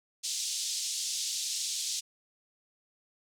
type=band-pass noise; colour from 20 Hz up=white; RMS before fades=-34 dBFS; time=0.23-2.01 s; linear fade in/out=20 ms; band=3600 to 7700 Hz; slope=24 dB/octave; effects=none